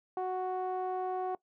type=tone with low-pass filter; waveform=sawtooth; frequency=370 Hz; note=F#4; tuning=in tune; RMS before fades=-34 dBFS; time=0.17-1.35 s; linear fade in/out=2 ms; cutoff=850 Hz; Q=3.7; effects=noise-tail reverb RT60 0.1 s tail -21 dB re dry